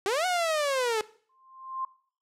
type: linear two-way sweep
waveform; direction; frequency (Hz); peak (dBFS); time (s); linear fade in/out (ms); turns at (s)
sawtooth; up then down; 367.8 to 744 to 421.8; -21; 0.06-1.01; 0; 0.26
type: tone with exponential growth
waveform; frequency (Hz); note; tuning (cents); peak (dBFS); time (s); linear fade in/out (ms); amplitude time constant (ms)
sine; 1052; C6; +9; -27; 1.29-1.85; 5; 120
effects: noise-tail reverb RT60 0.5 s tail -19 dB re dry + low-pass 10000 Hz 12 dB/octave